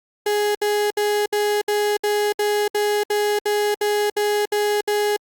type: tone bursts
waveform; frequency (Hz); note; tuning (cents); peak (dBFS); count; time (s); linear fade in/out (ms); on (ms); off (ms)
35% pulse; 415.7; G#4; +2; -16; 14; 0.26-5.165; 5; 290; 65
effects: Opus 48 kbps